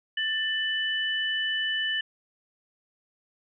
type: tone pair together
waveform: sine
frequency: 1773.3 / 2985 Hz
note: A6 / F#7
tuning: +13 / +15 cents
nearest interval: major sixth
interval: 902 cents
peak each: -28 dBFS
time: 0.17-2.01 s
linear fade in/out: 5 ms
effects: none

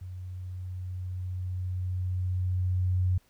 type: tone with level ramp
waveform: sine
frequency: 91.5 Hz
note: F#2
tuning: 19 cents flat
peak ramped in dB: -37 to -22 dBFS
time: 0.01-3.18 s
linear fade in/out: 5 ms
effects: pink hiss -66 dBFS RMS until 3.29 s

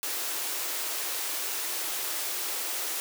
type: high-pass noise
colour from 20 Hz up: white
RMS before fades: -32 dBFS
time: 0.03-3 s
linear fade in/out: 0 ms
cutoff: 290 Hz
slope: 96 dB/octave
effects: none

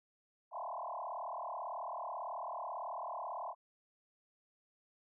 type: tone with frequency modulation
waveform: sine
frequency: 849 Hz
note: G#5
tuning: 38 cents sharp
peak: -39 dBFS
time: 0.51-3.55 s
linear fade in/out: 50 ms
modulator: 38.2 Hz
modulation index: 5.5
effects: none

